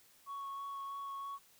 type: tone with vibrato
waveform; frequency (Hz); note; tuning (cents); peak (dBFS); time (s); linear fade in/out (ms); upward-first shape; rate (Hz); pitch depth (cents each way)
sine; 1108.7; C#6; 0; -38; 0.26-1.39; 50; sine; 3.1; 11
effects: tanh soft clip ceiling -39 dBFS + white hiss -65 dBFS RMS until 1.59 s